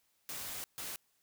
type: noise bursts at uneven times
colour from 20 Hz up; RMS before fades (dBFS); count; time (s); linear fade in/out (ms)
white; -42; 2; 0.29-0.64 / 0.78-0.96; 0
effects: white hiss -75 dBFS RMS until 1.22 s